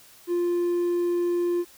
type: tone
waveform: triangle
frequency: 349.2 Hz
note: F4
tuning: in tune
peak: -19 dBFS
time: 0.27-1.65 s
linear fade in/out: 50 ms
effects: tanh soft clip ceiling -15 dBFS + white hiss -52 dBFS RMS until 1.77 s